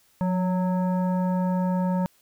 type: tone with frequency modulation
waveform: sine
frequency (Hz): 180.6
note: F#3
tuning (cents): -42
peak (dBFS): -21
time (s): 0.21-2.06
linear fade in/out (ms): 0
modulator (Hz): 738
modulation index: 0.63
effects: white hiss -62 dBFS RMS until 2.21 s